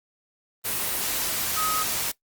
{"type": "tone in noise", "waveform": "sine", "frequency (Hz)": 1265, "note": "D#6", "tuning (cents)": 28, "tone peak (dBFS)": -25, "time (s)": [1.56, 1.84], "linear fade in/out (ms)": 20, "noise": "white", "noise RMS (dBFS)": -27, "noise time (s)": [0.64, 2.12], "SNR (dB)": -1, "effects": ["noise-tail reverb RT60 0.1 s tail -17 dB re dry", "Opus 32 kbps"]}